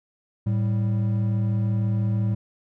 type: tone pair together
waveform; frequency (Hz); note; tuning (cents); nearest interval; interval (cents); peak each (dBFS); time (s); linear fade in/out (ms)
triangle; 109.95 / 195.9; A2 / G3; -1 / -1; minor seventh; 1000; -19 / -26; 0.46-2.35; 10
effects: none